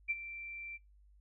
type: tone with ADSR envelope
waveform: sine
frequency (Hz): 2349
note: D7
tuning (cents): 0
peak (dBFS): -29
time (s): 0.08-0.78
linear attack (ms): 24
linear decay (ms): 34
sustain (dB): -14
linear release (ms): 28
effects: noise-tail reverb RT60 0.2 s tail -24 dB re dry + added 50 Hz sine -60 dBFS peak until 1.2 s